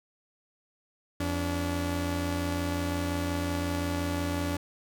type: tone pair together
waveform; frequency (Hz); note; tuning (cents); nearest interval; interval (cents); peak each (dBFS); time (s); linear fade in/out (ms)
sawtooth; 85.7 / 287.3; F2 / D4; -32 / -38; octave + major sixth; 2094; -27; 1.2-4.57; 5
effects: none